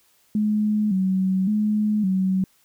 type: tone with vibrato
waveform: sine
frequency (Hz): 199.9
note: G3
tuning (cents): +34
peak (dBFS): -18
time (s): 0.35-2.44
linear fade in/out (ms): 2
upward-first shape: square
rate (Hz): 0.89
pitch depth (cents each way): 100
effects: white hiss -61 dBFS RMS until 2.64 s